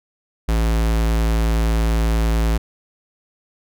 square tone, 55.6 Hz, A1, 19 cents sharp, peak -16 dBFS, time 0.48-2.58 s, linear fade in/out 10 ms, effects none

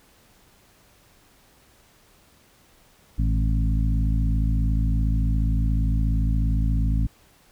harmonic tone with a mistuned harmonic, 54 Hz, A1, 32 cents flat, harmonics 1 / 2 / 3 / 4 / 5, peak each -20 / -26 / -30 / -32 / -34 dBFS, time 3.18-7.07 s, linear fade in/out 10 ms, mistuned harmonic 2, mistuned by +50 cents, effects pink hiss -57 dBFS RMS until 7.51 s

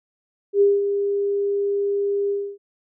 sine tone with ADSR envelope, 402.3 Hz, G4, 45 cents sharp, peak -11 dBFS, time 0.53-2.58 s, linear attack 80 ms, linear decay 200 ms, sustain -8 dB, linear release 280 ms, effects none

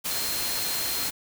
sine tone in noise, 4191 Hz, C8, 2 cents sharp, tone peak -33 dBFS, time 0.09-1.09 s, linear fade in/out 20 ms, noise white, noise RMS -29 dBFS, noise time 0.04-1.11 s, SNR -7 dB, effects none

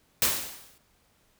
white noise with exponential decay, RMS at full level -21 dBFS, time 0.22-0.78 s, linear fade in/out 1 ms, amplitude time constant 120 ms, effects pink hiss -66 dBFS RMS until 1.39 s

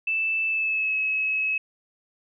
sine tone with pitch glide, 2641 to 2573 Hz, E7 to E7, +3 to -43 cents, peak -22 dBFS, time 0.07-1.58 s, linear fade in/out 5 ms, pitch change -46 cents, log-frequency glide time 0.46-0.96 s, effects none

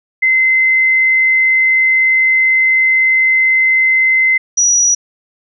sine tone pair in turn, 2061 / 5829 Hz, C7 / F#8, -27 / -27 cents, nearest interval octave + tritone, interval 1800 cents, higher second, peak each -8 dBFS, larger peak neither, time 0.22-4.38 / 4.57-4.95 s, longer first, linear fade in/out 10 ms, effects none

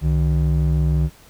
triangle ring-modulated tone, 110 Hz, A2, in tune, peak -10 dBFS, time 0.01-1.1 s, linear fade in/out 50 ms, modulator 43.1 Hz, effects pink hiss -49 dBFS RMS until 1.29 s

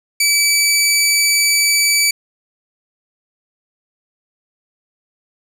15% pulse tone, 2302 Hz, D7, 35 cents flat, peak -5 dBFS, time 0.2-2.11 s, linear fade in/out 5 ms, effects none

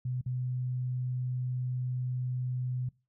sine tone with dropouts, 126.1 Hz, B2, 36 cents sharp, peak -30 dBFS, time 0.05-2.89 s, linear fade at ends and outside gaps 5 ms, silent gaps 0.213-0.26 s, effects noise-tail reverb RT60 0.3 s tail -23 dB re dry

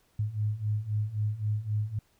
sine beating tone pair, 103.83 / 107.63 Hz, G#2 / A2, 0 / -38 cents, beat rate 3.8 Hz, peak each -32 / -29 dBFS, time 0.19-1.99 s, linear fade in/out 5 ms, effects pink hiss -68 dBFS RMS until 2.19 s

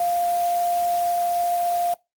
sine tone in noise, 698.5 Hz, F5, in tune, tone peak -19 dBFS, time 0-1.94 s, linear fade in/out 2 ms, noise white, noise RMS -36 dBFS, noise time 0-1.94 s, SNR +14 dB, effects noise-tail reverb RT60 0.2 s tail -23 dB re dry + Opus 24 kbps

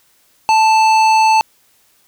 sine tone with hard clipping, 880 Hz, A5, in tune, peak -10 dBFS, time 0.49-1.41 s, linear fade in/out 0 ms, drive 13 dB, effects white hiss -55 dBFS RMS until 2.07 s

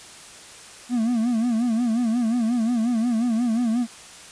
triangle tone with vibrato, 233.1 Hz, A#3, in tune, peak -17 dBFS, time 0.89-3.87 s, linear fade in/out 50 ms, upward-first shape sine, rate 5.6 Hz, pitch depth 110 cents each way, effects white hiss -43 dBFS RMS until 4.31 s + resampled to 22050 Hz

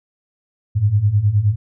sine beating tone pair, 98 / 107.6 Hz, G2 / A2, 0 / -38 cents, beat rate 9.6 Hz, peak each -18 / -14 dBFS, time 0.75-1.56 s, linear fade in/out 20 ms, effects none

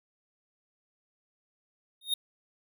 square tone with exponential growth, 3705 Hz, A#7, 11 cents flat, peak -23 dBFS, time 2.01-2.14 s, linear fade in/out 5 ms, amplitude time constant 28 ms, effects none

